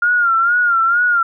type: tone with vibrato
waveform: sine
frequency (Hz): 1400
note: F6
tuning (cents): +4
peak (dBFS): -11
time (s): 0.02-1.23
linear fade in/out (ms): 5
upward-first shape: sine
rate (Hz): 2.2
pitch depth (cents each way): 78
effects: none